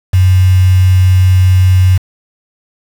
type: tone with quantisation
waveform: sine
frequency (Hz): 92.5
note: F#2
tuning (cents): 0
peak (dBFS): -4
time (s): 0.13-1.98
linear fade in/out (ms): 10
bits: 4
effects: none